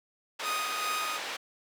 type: band-pass noise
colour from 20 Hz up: white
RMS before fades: -37 dBFS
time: 0.39-1.37 s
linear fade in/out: 10 ms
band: 430 to 3400 Hz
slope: 12 dB/octave
type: tone with tremolo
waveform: sawtooth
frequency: 1244 Hz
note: D#6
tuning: 1 cent flat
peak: -26 dBFS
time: 0.42-1.2 s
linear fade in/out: 50 ms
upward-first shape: sine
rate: 2.5 Hz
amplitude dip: 35%
effects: none